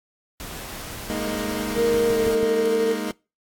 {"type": "noise", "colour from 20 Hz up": "pink", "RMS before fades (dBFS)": -35, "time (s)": [0.4, 2.35], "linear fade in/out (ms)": 0}
{"type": "chord", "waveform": "25% pulse", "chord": "Ab suspended second", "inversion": "none", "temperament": "equal", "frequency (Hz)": [207.7, 233.1, 311.1], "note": ["Ab3", "Bb3", "Eb4"], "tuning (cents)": [0, 0, 0], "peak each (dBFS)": [-26, -27, -26], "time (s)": [1.1, 3.11], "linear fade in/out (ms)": 0}
{"type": "tone with pitch glide", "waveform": "sine", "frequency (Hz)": [466.2, 453.2], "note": ["A#4", "A#4"], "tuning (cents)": [0, -49], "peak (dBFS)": -18, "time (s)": [1.75, 2.97], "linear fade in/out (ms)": 50, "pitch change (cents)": -49, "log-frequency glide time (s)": [2.06, 2.21]}
{"type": "click train", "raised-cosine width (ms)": 3, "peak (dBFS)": -19, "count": 5, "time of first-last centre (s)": [1.78, 2.43], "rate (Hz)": 6.15}
{"effects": ["noise-tail reverb RT60 0.3 s tail -25 dB re dry", "AAC 64 kbps"]}